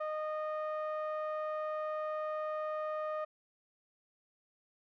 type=tone with low-pass filter; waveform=sawtooth; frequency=616 Hz; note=D#5; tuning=17 cents flat; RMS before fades=-37 dBFS; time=0-3.25 s; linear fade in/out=10 ms; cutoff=1200 Hz; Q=1.6; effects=none